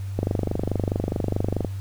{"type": "click train", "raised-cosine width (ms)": 2, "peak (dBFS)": -10, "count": 37, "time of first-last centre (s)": [0.19, 1.647], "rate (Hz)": 24.7, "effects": ["added 97 Hz sine -28 dBFS peak until 1.8 s", "pink hiss -50 dBFS RMS until 1.8 s"]}